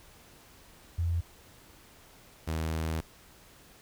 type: tone pair in turn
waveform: sine / sawtooth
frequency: 85 / 80.02 Hz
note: F2 / D#2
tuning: -46 / +49 cents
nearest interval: minor second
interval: 105 cents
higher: first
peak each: -26 dBFS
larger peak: neither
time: 0.98-1.21 / 2.47-3.01 s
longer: second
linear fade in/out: 10 ms
effects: pink hiss -56 dBFS RMS until 3.81 s